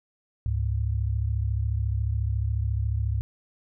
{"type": "tone pair together", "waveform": "sine", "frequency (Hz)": [70.7, 104.83], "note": ["C#2", "G#2"], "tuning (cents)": [35, 17], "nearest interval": "perfect fifth", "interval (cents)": 682, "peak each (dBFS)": -26, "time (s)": [0.46, 3.21], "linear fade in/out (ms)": 0, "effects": []}